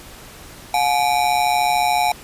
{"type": "ring-modulated tone", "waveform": "square", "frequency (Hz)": 784, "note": "G5", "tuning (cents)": 0, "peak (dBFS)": -13, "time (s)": [0.74, 2.12], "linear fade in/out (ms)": 2, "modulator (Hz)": 66.8, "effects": ["pink hiss -40 dBFS RMS until 2.23 s", "resampled to 32000 Hz"]}